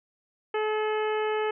harmonic tone, 429.5 Hz, A4, 42 cents flat, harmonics 1 / 2 / 3 / 4 / 5 / 6 / 7, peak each -26 / -32 / -36 / -38 / -40 / -42 / -43 dBFS, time 0.54-1.51 s, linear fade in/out 5 ms, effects none

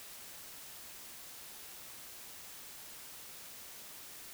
silence, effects white hiss -50 dBFS RMS until 4.33 s

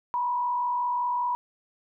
sine tone with frequency modulation, 976 Hz, B5, 21 cents flat, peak -24 dBFS, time 0.14-1.35 s, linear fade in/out 0 ms, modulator 45.2 Hz, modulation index 0.59, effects none

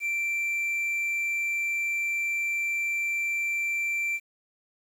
triangle tone, 2349 Hz, D7, in tune, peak -24 dBFS, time 0-4.2 s, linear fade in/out 50 ms, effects 9-bit

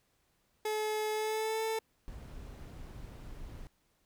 30% pulse tone with pitch glide, 429.2 to 443.8 Hz, A4 to A4, -43 to +15 cents, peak -29 dBFS, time 0.65-1.79 s, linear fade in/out 5 ms, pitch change +58 cents, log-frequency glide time 1.12-1.63 s
brown noise, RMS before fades -46 dBFS, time 2.08-3.67 s, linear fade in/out 0 ms
effects pink hiss -74 dBFS RMS until 4.05 s

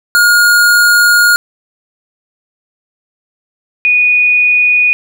square / sine tone pair in turn, 1429 / 2468 Hz, F6 / D#7, +39 / -15 cents, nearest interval major sixth, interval 946 cents, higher second, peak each -6 dBFS, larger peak neither, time 0.15-1.36 / 3.85-4.93 s, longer first, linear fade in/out 0 ms, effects none

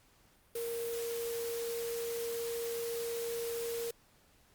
sine tone in noise, 466.3 Hz, A#4, 1 cent sharp, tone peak -35 dBFS, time 0.55-3.91 s, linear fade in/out 5 ms, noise white, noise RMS -44 dBFS, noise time 0.55-3.91 s, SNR +6 dB, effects pink hiss -66 dBFS RMS until 4.54 s + Opus 48 kbps

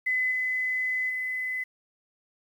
sine tone with level steps, 2019 Hz, B6, 38 cents sharp, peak -23 / -25 / -28 dBFS, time 0.06-1.64 s, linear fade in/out 10 ms, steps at 0.31 / 1.09 s, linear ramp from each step 10 ms, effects 9-bit

